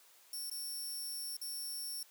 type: tone with dropouts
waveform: 10% pulse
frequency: 5450 Hz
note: F8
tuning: 43 cents flat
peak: -34 dBFS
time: 0.33-2.03 s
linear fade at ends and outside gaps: 2 ms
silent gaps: 0.499-0.513 / 1.368-1.414 s
effects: white hiss -63 dBFS RMS until 2.1 s + high-pass 400 Hz 12 dB/octave